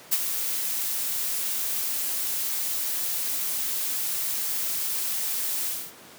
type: noise with ADSR envelope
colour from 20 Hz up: blue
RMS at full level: -20 dBFS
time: 0.11-5.93 s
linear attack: 20 ms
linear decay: 39 ms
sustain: -8 dB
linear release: 260 ms
effects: pink hiss -47 dBFS RMS until 6.18 s + high-pass 200 Hz 12 dB/octave